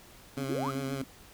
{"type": "tone with tremolo", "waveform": "sine", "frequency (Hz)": 261.6, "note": "C4", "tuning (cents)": 0, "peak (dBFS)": -35, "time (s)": [0.37, 1.04], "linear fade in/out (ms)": 5, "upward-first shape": "square", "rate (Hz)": 7.9, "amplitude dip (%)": 50}
{"type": "tone with vibrato", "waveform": "15% pulse", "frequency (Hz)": 136.8, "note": "C#3", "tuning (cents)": -23, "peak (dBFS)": -27, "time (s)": [0.37, 1.02], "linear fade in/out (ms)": 2, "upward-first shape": "triangle", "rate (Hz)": 7.6, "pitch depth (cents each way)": 37}
{"type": "exponential sweep", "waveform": "sine", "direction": "up", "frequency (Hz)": [277.2, 1470], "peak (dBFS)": -32, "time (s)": [0.48, 0.72], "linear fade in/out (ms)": 20}
{"effects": ["pink hiss -54 dBFS RMS until 1.33 s"]}